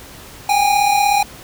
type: tone pair together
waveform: square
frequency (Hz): 784 / 820.5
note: G5 / G#5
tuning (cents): 0 / -21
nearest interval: minor second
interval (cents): 79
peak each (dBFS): -19 / -14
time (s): 0.49-1.23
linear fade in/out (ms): 5
effects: pink hiss -38 dBFS RMS until 1.43 s